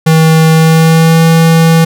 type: tone with pitch glide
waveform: square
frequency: 160.2 to 163.76 Hz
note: E3 to E3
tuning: -49 to -11 cents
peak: -4 dBFS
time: 0.06-1.85 s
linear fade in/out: 10 ms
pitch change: +38 cents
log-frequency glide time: 0.52-1.23 s
effects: none